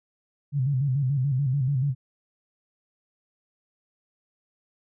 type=tone with vibrato; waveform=sine; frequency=135.2 Hz; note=C#3; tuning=43 cents flat; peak=-21 dBFS; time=0.52-1.95 s; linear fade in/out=50 ms; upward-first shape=square; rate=6.9 Hz; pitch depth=97 cents each way; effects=none